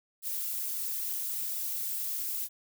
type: noise with flanger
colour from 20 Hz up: violet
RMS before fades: -34 dBFS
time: 0.22-2.49 s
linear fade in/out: 50 ms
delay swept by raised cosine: 1.4 to 3.4 ms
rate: 3.7 Hz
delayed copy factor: +0.7
effects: none